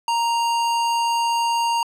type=tone; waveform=square; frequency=932.3 Hz; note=A#5; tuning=in tune; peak=-19 dBFS; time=0.08-1.83 s; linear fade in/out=2 ms; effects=low-pass 9000 Hz 12 dB/octave